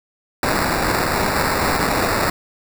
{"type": "noise with sample-and-hold", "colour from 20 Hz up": "white", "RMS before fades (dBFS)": -19, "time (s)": [0.43, 2.3], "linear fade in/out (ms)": 2, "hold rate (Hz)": 3150, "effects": []}